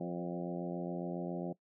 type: harmonic tone with a mistuned harmonic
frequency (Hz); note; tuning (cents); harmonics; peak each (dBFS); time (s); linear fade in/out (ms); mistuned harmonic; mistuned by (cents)
87.31; F2; 0; 2 / 3 / 4 / 5 / 6 / 7 / 8 / 9; -39 / -44 / -42 / -49 / -46 / -47 / -49 / -52; 0-1.53; 10; 6; +23
effects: noise-tail reverb RT60 0.1 s tail -19 dB re dry